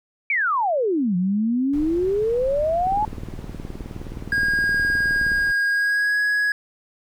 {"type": "exponential two-way sweep", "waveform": "sine", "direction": "down then up", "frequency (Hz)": [2359, 174.61, 868], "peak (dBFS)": -18, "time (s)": [0.3, 3.05], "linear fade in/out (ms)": 2, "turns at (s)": 1.16}
{"type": "noise", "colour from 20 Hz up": "brown", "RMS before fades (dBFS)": -35, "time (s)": [1.73, 5.52], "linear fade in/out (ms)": 5}
{"type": "click train", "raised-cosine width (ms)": 3, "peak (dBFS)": -20, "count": 48, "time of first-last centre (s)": [2.87, 5.318], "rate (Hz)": 19.2}
{"type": "tone with pitch glide", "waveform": "triangle", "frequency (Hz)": [1632, 1670.1], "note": ["G#6", "G#6"], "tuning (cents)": [-31, 9], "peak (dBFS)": -16, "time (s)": [4.32, 6.52], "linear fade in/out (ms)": 2, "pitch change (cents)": 40, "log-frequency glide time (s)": [5.71, 6.2]}
{"effects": []}